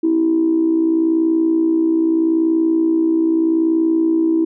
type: tone with amplitude modulation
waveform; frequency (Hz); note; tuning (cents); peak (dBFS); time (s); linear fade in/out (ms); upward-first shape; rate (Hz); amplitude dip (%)
sine; 326; E4; -19; -9; 0.03-4.45; 10; sine; 60.8; 60
effects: tanh soft clip ceiling -6 dBFS